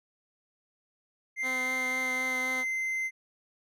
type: tone with pitch glide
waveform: triangle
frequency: 2092 to 2073 Hz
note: C7 to C7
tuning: -1 to -17 cents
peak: -27 dBFS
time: 1.36-3.11 s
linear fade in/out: 50 ms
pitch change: -16 cents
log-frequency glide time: 1.89-2.43 s
type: tone with vibrato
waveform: 10% pulse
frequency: 256.4 Hz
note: C4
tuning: 35 cents flat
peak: -27 dBFS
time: 1.42-2.65 s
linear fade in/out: 50 ms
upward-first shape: triangle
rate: 3.9 Hz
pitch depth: 15 cents each way
effects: none